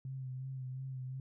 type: tone with vibrato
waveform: sine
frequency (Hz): 130.81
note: C3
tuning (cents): 0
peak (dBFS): -39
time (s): 0.05-1.2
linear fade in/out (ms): 2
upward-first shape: sine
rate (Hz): 2.8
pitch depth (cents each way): 34
effects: none